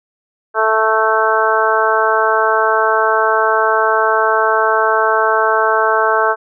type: harmonic tone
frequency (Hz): 220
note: A3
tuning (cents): 0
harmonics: 2 / 3 / 4 / 5 / 6 / 7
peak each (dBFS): -18 / -18 / -18 / -18 / -18 / -18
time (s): 0.54-6.36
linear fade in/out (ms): 50
effects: none